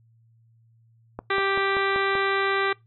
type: click train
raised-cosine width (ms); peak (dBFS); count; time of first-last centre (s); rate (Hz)
1; -18; 6; 1.19-2.153; 5.19
type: harmonic tone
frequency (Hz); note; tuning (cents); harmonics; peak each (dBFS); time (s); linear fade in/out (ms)
392; G4; 0; 1 / 2 / 3 / 4 / 5 / 6 / 7 / 8 / 9 / 10; -26 / -32 / -27 / -29 / -29 / -34 / -41 / -41 / -38 / -38; 1.3-2.73; 5
effects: noise-tail reverb RT60 0.2 s tail -23 dB re dry + added 114 Hz sine -56 dBFS peak until 2.86 s